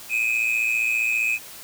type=tone pair together; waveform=triangle; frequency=2439 / 2554 Hz; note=D#7 / D#7; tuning=-35 / +45 cents; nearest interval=minor second; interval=80 cents; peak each=-23 / -20 dBFS; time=0.09-1.39 s; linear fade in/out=50 ms; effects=white hiss -41 dBFS RMS until 1.63 s